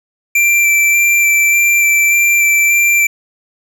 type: tone with vibrato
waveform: square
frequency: 2349 Hz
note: D7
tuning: in tune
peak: -9 dBFS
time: 0.35-3.07 s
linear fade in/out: 5 ms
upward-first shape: square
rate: 1.7 Hz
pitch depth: 9 cents each way
effects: none